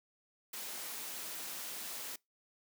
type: noise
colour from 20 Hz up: white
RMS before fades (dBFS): -43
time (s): 0.53-2.16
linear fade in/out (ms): 5
effects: noise-tail reverb RT60 0.2 s tail -25 dB re dry + high-pass 200 Hz 12 dB/octave